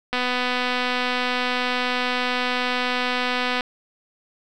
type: click train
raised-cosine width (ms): 0.3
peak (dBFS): -8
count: 867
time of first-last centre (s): 0.13-3.608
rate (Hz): 249
effects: none